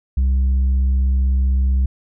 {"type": "tone with tanh clipping", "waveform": "sine", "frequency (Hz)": 65.41, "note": "C2", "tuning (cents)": 0, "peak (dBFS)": -14, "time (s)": [0.17, 1.86], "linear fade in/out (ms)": 5, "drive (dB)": 3, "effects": []}